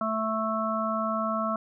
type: harmonic tone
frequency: 220 Hz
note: A3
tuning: in tune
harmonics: 1 / 3 / 5 / 6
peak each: -31 / -31 / -31 / -31 dBFS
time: 0.01-1.56 s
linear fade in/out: 2 ms
effects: none